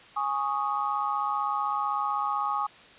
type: chord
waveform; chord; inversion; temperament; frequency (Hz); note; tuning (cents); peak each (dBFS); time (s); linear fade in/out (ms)
sine; Ab suspended fourth; none; equal; 830.6 / 1108.7 / 1244.5; Ab5 / Db6 / Eb6; 0 / 0 / 0; -30; 0.16-2.67; 10
effects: white hiss -51 dBFS RMS until 2.98 s + resampled to 8000 Hz